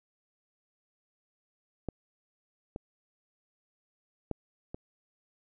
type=clicks; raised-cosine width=2 ms; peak=-20 / -24 / -19 / -25 dBFS; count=4; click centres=1.887 / 2.761 / 4.313 / 4.745 s; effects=none